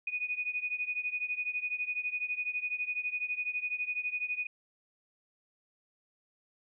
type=beating tone pair; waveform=sine; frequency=2474 / 2486 Hz; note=D#7 / D#7; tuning=-10 / -2 cents; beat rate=12 Hz; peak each=-34 / -36 dBFS; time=0.07-4.47 s; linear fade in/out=5 ms; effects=none